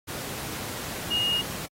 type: tone in noise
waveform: sine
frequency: 2858 Hz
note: F7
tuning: 39 cents sharp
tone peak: -23 dBFS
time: 1.1-1.42 s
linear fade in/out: 20 ms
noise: pink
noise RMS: -35 dBFS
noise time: 0.07-1.67 s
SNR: +9 dB
effects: high-pass 80 Hz 12 dB/octave + AAC 48 kbps